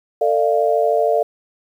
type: tone cluster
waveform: sine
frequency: 448.4 / 597 / 690 Hz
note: A4 / D5 / F5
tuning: +33 / +28 / -21 cents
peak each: -18 dBFS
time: 0.21-1.23 s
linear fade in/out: 5 ms
effects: 8-bit